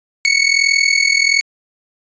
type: tone with amplitude modulation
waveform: sawtooth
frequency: 2217 Hz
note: C#7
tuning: in tune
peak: -4 dBFS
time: 0.25-1.41 s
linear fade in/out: 0 ms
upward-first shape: sine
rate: 41.3 Hz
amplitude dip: 80%
effects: resampled to 16000 Hz